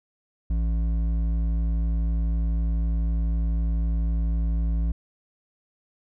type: tone with hard clipping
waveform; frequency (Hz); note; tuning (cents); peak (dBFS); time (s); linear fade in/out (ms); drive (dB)
sine; 56; A1; +31; -23; 0.5-4.92; 5; 8
effects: none